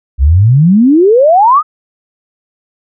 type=exponential sweep; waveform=sine; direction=up; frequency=61.74 to 1292 Hz; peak=-3 dBFS; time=0.18-1.63 s; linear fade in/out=50 ms; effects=none